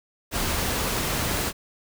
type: noise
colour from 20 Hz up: pink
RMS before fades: -26 dBFS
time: 0.31-1.53 s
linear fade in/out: 50 ms
effects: none